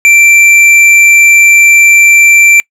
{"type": "tone with hard clipping", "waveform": "triangle", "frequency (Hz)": 2349, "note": "D7", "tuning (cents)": 0, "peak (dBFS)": -3, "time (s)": [0.05, 2.6], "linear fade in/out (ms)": 0, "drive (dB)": 11, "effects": ["noise-tail reverb RT60 0.1 s tail -26 dB re dry"]}